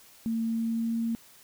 sine tone with pitch glide, 226.8 to 229.2 Hz, A#3 to A#3, -47 to -29 cents, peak -26 dBFS, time 0.26-1.15 s, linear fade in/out 0 ms, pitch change +18 cents, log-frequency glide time 0.45-0.97 s, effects white hiss -55 dBFS RMS until 1.43 s

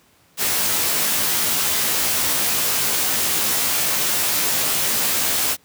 white noise with comb filter, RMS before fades -20 dBFS, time 0.37-5.57 s, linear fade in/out 50 ms, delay 16 ms, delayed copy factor -0.75, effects pink hiss -56 dBFS RMS until 5.64 s + high-pass 80 Hz 12 dB/octave

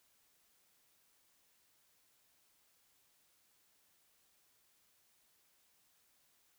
silence, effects white hiss -73 dBFS RMS until 6.58 s

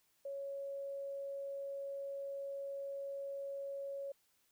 sine tone, 555 Hz, C#5, 2 cents sharp, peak -40 dBFS, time 0.25-4.12 s, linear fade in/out 5 ms, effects white hiss -75 dBFS RMS until 4.51 s

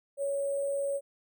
sine tone with sample-and-hold, 558 Hz, C#5, 11 cents sharp, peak -28 dBFS, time 0.17-1.01 s, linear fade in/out 50 ms, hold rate 8820 Hz, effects none

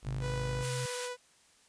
sawtooth tone, 51.8 Hz, G#1, 4 cents flat, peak -34 dBFS, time 0.02-0.66 s, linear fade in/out 50 ms
sine tone with pitch glide, 130.81 to 129.31 Hz, C3 to C3, 0 to -20 cents, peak -34 dBFS, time 0.06-0.86 s, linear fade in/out 5 ms, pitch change -20 cents, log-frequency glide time 0.25-0.33 s
sawtooth tone with vibrato, 493.9 Hz, B4, in tune, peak -33 dBFS, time 0.2-1.17 s, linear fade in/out 50 ms, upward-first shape sine, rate 17 Hz, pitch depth 9 cents each way
white high-pass noise, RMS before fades -39 dBFS, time 0.6-1.1 s, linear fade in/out 50 ms, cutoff 1200 Hz, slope 12 dB/octave
effects white hiss -64 dBFS RMS until 1.68 s + resampled to 22050 Hz

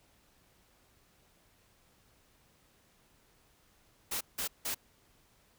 white noise bursts, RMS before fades -35 dBFS, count 3, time 4.11-4.747 s, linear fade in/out 10 ms, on 99 ms, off 170 ms, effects pink hiss -67 dBFS RMS until 5.58 s

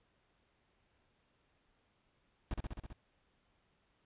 brown noise with echo, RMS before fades -36 dBFS, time 2.51-2.54 s, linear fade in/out 2 ms, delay 65 ms, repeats 6, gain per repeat -2 dB, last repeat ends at 2.93 s, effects pink hiss -75 dBFS RMS until 4.05 s + resampled to 8000 Hz

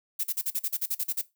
violet noise bursts, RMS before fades -28 dBFS, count 12, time 0.19-1.217 s, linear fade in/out 10 ms, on 48 ms, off 41 ms, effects noise-tail reverb RT60 0.2 s tail -17 dB re dry

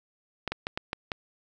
clicks, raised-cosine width 0.3 ms, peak -14 dBFS, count 6, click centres 0.477 / 0.52 / 0.669 / 0.775 / 0.931 / 1.118 s, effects none

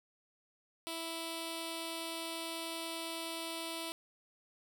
5% pulse tone with notch filter, 329.6 Hz, E4, in tune, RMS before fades -41 dBFS, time 0.87-3.92 s, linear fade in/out 0 ms, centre 1700 Hz, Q 1.1, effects none

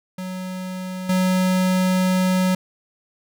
square tone with level steps, 185 Hz, F#3, in tune, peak -28 / -17 dBFS, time 0.18-2.55 s, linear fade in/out 5 ms, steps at 1.09 s, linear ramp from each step 5 ms, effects none

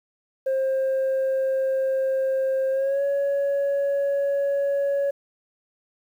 sine tone with pitch glide, 531 to 560.3 Hz, C5 to C#5, +25 to +18 cents, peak -18 dBFS, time 0.46-5.11 s, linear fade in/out 10 ms, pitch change +93 cents, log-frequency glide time 2.71-3.03 s, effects tanh soft clip ceiling -19 dBFS + 9-bit

